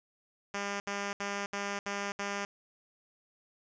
5% pulse tone bursts, 201 Hz, G3, 44 cents sharp, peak -22 dBFS, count 6, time 0.54-2.45 s, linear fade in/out 2 ms, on 260 ms, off 70 ms, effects resampled to 16000 Hz + 10-bit

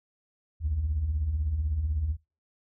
sine beating tone pair, 61.74 / 77.74 Hz, B1 / D#2, 0 / -1 cents, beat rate 16 Hz, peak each -33 / -25 dBFS, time 0.6-2.17 s, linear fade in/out 50 ms, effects noise-tail reverb RT60 0.3 s tail -25 dB re dry + tanh soft clip ceiling -20 dBFS

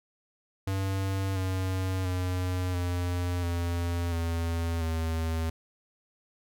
square tone with pitch steps, 96.6 / 93.85 / 91.18 / 88.58 / 86.06 / 83.61 / 81.23 Hz, G2 / F#2 / F#2 / F2 / F2 / E2 / E2, -25 / +25 / -25 / +25 / -25 / +25 / -25 cents, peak -28 dBFS, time 0.67-5.5 s, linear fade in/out 5 ms, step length 690 ms, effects none

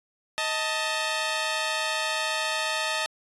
10% pulse tone pair together, 628.8 / 886 Hz, D#5 / A5, +18 / +12 cents, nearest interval tritone, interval 594 cents, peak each -20 dBFS, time 0.38-3.06 s, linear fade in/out 0 ms, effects resampled to 24000 Hz

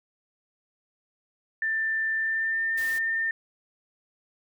sine tone with pitch glide, 1780 to 1808 Hz, A6 to A6, +20 to +47 cents, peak -24 dBFS, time 1.62-3.31 s, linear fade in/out 2 ms, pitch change +27 cents, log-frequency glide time 2.16-2.79 s
white noise, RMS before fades -41 dBFS, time 2.77-2.99 s, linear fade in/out 10 ms
effects none

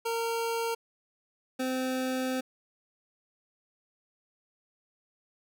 25% pulse tone pair in turn, 460.2 / 258.3 Hz, A#4 / C4, -22 / -22 cents, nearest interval minor seventh, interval 1000 cents, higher first, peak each -25 dBFS, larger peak neither, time 0.05-0.75 / 1.59-2.41 s, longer second, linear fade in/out 10 ms, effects none

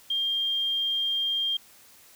sine tone, 3201 Hz, G7, 36 cents sharp, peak -24 dBFS, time 0.1-1.57 s, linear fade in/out 5 ms, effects white hiss -54 dBFS RMS until 2.15 s

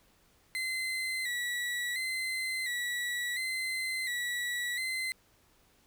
35% pulse tone with vibrato, 2000 Hz, B6, 21 cents sharp, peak -30 dBFS, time 0.55-5.12 s, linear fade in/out 0 ms, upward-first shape square, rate 0.71 Hz, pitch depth 51 cents each way, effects pink hiss -66 dBFS RMS until 5.86 s

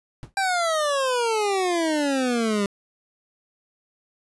brown noise with exponential decay, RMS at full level -33 dBFS, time 0.23-0.34 s, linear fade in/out 0 ms, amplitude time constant 23 ms
25% pulse exponential sweep, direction down, 794 to 197.9 Hz, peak -17 dBFS, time 0.37-2.66 s, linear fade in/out 2 ms
effects resampled to 24000 Hz

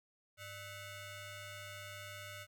15% pulse ring-modulated tone, 698.5 Hz, F5, in tune, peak -37 dBFS, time 0.37-2.47 s, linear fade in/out 50 ms, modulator 799 Hz, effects 13-bit

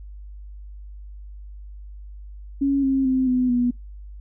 sine tone with pitch steps, 277.2 / 268.5 / 260.1 / 252 / 244.1 Hz, C#4 / C4 / C4 / B3 / B3, 0 / +45 / -10 / +35 / -20 cents, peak -17 dBFS, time 2.61-3.71 s, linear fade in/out 10 ms, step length 220 ms, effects noise-tail reverb RT60 0.2 s tail -26 dB re dry + added 50 Hz sine -36 dBFS peak until 4.2 s

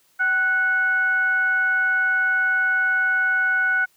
sine tone with frequency modulation, 1480 Hz, F#6, in tune, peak -17 dBFS, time 0.19-3.86 s, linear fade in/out 20 ms, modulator 716 Hz, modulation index 0.35, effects white hiss -61 dBFS RMS until 3.96 s + high-pass 60 Hz 12 dB/octave

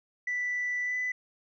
sine tone with pitch glide, 1975.5 to 1997.3 Hz, B6 to B6, 0 to +19 cents, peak -27 dBFS, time 0.27-1.12 s, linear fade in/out 5 ms, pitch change +19 cents, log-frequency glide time 0.83-0.96 s, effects tanh soft clip ceiling -25 dBFS

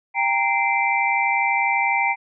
sine tone cluster, 794 / 926 / 2076 / 2340 Hz, G5 / A#5 / C7 / D7, +22 / -12 / -14 / -7 cents, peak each -23 dBFS, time 0.14-2.16 s, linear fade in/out 50 ms, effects none

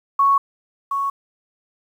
sine tone with echo, 1108.7 Hz, C#6, in tune, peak -12 dBFS, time 0.19-0.38 s, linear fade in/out 5 ms, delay 720 ms, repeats 1, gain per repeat -7 dB, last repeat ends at 1.1 s, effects 8-bit

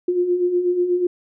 sine beating tone pair, 349.2 / 357.4 Hz, F4 / F4, 0 / +40 cents, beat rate 8.2 Hz, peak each -25 / -17 dBFS, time 0.08-1.07 s, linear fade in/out 5 ms, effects none

